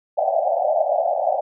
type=band-pass noise; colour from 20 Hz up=pink; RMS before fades=-20 dBFS; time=0.17-1.41 s; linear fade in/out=10 ms; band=570 to 780 Hz; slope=96 dB/octave; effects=none